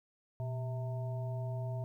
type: harmonic tone with a mistuned harmonic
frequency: 130.2 Hz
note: C3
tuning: 8 cents flat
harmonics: 1 / 3 / 5 / 7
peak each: -35 / -51 / -44 / -52 dBFS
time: 0.4-1.84 s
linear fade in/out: 0 ms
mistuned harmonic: 1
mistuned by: -120 cents
effects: 12-bit